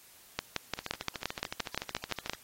two click trains, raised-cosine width 0.2 ms, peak -19 / -12 dBFS, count 22 / 12, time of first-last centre 0.79-2.334 / 0.39-2.296 s, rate 13.6 / 5.77 Hz, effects white hiss -57 dBFS RMS until 2.43 s + AAC 48 kbps

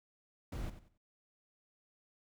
brown noise with echo, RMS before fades -40 dBFS, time 0.52-0.7 s, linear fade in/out 5 ms, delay 93 ms, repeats 3, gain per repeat -12 dB, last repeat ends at 0.979 s, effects none

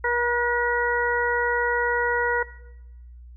harmonic tone with a mistuned harmonic, 479.5 Hz, A#4, 49 cents sharp, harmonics 1 / 2 / 3 / 4, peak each -26 / -26 / -26 / -26 dBFS, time 0.04-2.43 s, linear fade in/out 5 ms, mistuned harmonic 3, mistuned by +16 cents, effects noise-tail reverb RT60 1.0 s tail -19 dB re dry + added 60 Hz sine -41 dBFS peak until 3.36 s

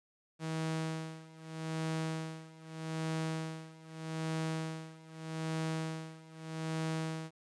sawtooth tone with tremolo, 160 Hz, D#3, 49 cents sharp, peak -29 dBFS, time 0.39-7.31 s, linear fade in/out 50 ms, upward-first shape sine, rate 0.81 Hz, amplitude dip 90%, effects resampled to 22050 Hz + 11-bit

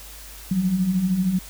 sine beating tone pair, 174.61 / 187.61 Hz, F3 / F#3, 0 / +24 cents, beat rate 13 Hz, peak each -27 / -19 dBFS, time 0.51-1.39 s, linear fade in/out 5 ms, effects added 50 Hz sine -42 dBFS peak until 1.49 s + white hiss -42 dBFS RMS until 1.49 s

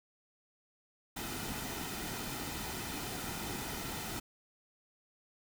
pink noise with comb filter, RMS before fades -40 dBFS, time 1.16-4.2 s, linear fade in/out 10 ms, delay 1.8 ms, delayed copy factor -0.5, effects none

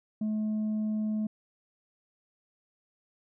sine tone with tanh clipping, 214.8 Hz, A3, 41 cents flat, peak -28 dBFS, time 0.21-1.27 s, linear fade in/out 5 ms, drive 2 dB, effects none

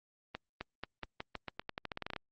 accelerating click train, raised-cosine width 0.3 ms, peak -22 dBFS, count 18, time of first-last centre 0.35-2.163 s, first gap 260 ms, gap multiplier 0.87, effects low-pass 5000 Hz 12 dB/octave + Opus 32 kbps

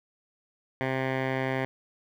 10% pulse tone with low-pass filter, 131.8 Hz, C3, 13 cents sharp, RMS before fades -29 dBFS, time 0.81-1.65 s, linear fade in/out 0 ms, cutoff 2100 Hz, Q 1.9, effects 9-bit

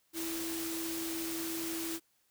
sine tone in noise, 329.6 Hz, E4, in tune, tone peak -37 dBFS, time 0.13-2 s, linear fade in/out 50 ms, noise white, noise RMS -40 dBFS, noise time 0.13-2 s, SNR 0 dB, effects white hiss -73 dBFS RMS until 2.3 s

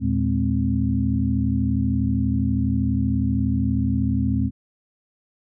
sine tone cluster, 79.9 / 116.5 / 208.7 / 261.2 Hz, D#2 / A#2 / G#3 / C4, +47 / -1 / +9 / -3 cents, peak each -24 dBFS, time 0-4.51 s, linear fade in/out 50 ms, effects none

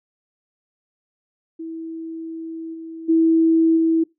sine tone with level steps, 325.9 Hz, E4, 20 cents flat, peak -28 / -31 / -12 / -14 dBFS, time 1.59-4.04 s, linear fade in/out 10 ms, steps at 2.73 / 3.08 / 3.76 s, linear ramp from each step 20 ms, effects noise-tail reverb RT60 0.2 s tail -23 dB re dry

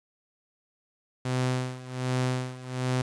sawtooth tone with tremolo, 127.5 Hz, C3, 44 cents flat, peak -20 dBFS, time 1.25-3.02 s, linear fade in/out 5 ms, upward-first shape sine, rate 1.3 Hz, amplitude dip 85%, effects resampled to 22050 Hz + 9-bit

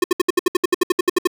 square tone bursts, 360 Hz, F#4, 47 cents flat, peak -12 dBFS, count 15, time 0.02-1.273 s, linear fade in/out 5 ms, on 21 ms, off 67 ms, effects none

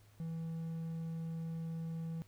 triangle tone with hard clipping, 163.8 Hz, E3, 11 cents flat, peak -39 dBFS, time 0.2-2.22 s, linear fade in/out 0 ms, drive 6 dB, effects added 104 Hz sine -61 dBFS peak until 2.27 s + pink hiss -68 dBFS RMS until 2.27 s

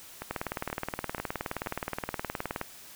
two click trains, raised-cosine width 0.5 ms, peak -16 / -20 dBFS, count 45 / 4, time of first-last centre 0.31-2.614 / 0.22-1.662 s, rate 19.1 / 2.08 Hz, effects white hiss -49 dBFS RMS until 2.95 s

